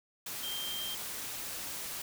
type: tone in noise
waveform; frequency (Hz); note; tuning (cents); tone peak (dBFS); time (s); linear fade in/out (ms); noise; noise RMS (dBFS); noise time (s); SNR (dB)
sine; 3167; G7; +17; -37; 0.43-0.95; 5; white; -40; 0.26-2.02; 0
effects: none